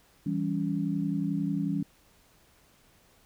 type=chord; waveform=sine; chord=C# diminished; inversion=first; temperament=equal with one note detuned; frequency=164.81 / 196 / 281.1 Hz; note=E3 / G3 / C#4; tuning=0 / 0 / +24 cents; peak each=-31 dBFS; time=0.26-1.83 s; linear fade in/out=5 ms; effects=pink hiss -62 dBFS RMS until 3.25 s